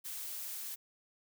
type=noise; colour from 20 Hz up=blue; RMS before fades=-42 dBFS; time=0.04-0.76 s; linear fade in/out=20 ms; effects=none